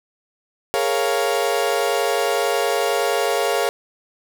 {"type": "chord", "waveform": "35% pulse", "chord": "Bb minor seventh", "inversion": "third", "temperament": "equal", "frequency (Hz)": [415.3, 466.2, 554.4, 698.5], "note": ["Ab4", "Bb4", "Db5", "F5"], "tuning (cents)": [0, 0, 0, 0], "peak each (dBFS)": -22, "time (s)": [0.74, 3.69], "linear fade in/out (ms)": 0, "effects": []}